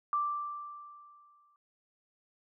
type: tone with exponential decay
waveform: sine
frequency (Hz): 1174.7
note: D6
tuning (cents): 0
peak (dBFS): -26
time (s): 0.13-1.56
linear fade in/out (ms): 1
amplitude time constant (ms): 310
effects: none